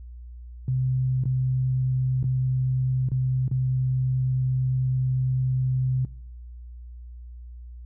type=tone with dropouts; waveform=sine; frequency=129.2 Hz; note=C3; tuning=21 cents flat; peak=-21 dBFS; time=0.68-6.05 s; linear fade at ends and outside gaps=2 ms; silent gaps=1.238-1.255 / 2.229-2.241 / 3.088-3.117 / 3.48-3.513 s; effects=noise-tail reverb RT60 0.8 s tail -22 dB re dry + added 60 Hz sine -38 dBFS peak until 7.85 s